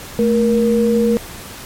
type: tone pair together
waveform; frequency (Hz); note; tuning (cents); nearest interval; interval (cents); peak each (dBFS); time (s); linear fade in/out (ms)
sine; 220 / 472.3; A3 / A#4; 0 / +23; octave + minor second; 1323; -14; 0.19-1.17; 0
effects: pink hiss -33 dBFS RMS until 1.65 s + MP3 64 kbps